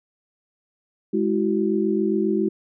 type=tone cluster; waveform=sine; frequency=207.6 / 329.8 / 377.2 Hz; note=G#3 / E4 / F#4; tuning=0 / +1 / +33 cents; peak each=-23 dBFS; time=1.13-2.49 s; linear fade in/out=10 ms; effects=none